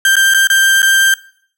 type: tone with dropouts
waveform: 35% pulse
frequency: 1577 Hz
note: G6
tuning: 10 cents sharp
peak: -6 dBFS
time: 0.05-1.14 s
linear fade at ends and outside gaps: 2 ms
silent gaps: 0.156-0.166 / 0.339-0.345 / 0.472-0.5 / 0.82-0.828 s
effects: noise-tail reverb RT60 0.6 s tail -21 dB re dry